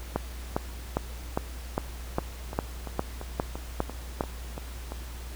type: two click trains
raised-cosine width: 1 ms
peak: -22 / -11 dBFS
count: 9 / 11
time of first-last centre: 2.19-4.92 / 0.16-4.209 s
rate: 2.93 / 2.47 Hz
effects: added 60 Hz sine -37 dBFS peak until 5.35 s + pink hiss -46 dBFS RMS until 5.35 s